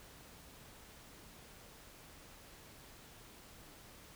silence, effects pink hiss -57 dBFS RMS until 4.15 s

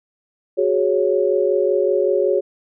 sine chord, F# suspended second, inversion none, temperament equal, 370 / 415.3 / 554.4 Hz, F#4 / G#4 / C#5, 0 / 0 / 0 cents, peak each -19 dBFS, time 0.57-2.41 s, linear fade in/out 20 ms, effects none

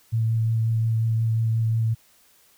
sine tone with vibrato, 112.8 Hz, A2, 44 cents sharp, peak -19 dBFS, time 0.12-1.95 s, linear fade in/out 20 ms, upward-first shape triangle, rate 5.6 Hz, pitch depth 17 cents each way, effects white hiss -58 dBFS RMS until 2.57 s

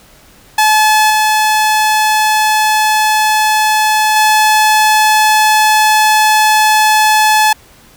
sawtooth tone with level steps, 860 Hz, A5, 40 cents flat, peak -3 / -5 / -3 dBFS, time 0.58-7.53 s, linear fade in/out 5 ms, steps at 1.1 / 4.16 s, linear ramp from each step 2 ms, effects pink hiss -43 dBFS RMS until 7.96 s

